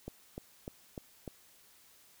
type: click train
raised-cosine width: 2 ms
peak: -27 dBFS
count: 5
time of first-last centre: 0.08-1.278 s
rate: 3.34 Hz
effects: white hiss -62 dBFS RMS until 2.2 s